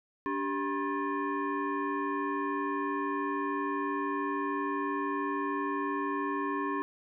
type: tone with frequency modulation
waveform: sine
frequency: 392 Hz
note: G4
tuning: in tune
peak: -29 dBFS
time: 0.26-6.82 s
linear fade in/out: 0 ms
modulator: 681 Hz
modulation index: 1.6
effects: none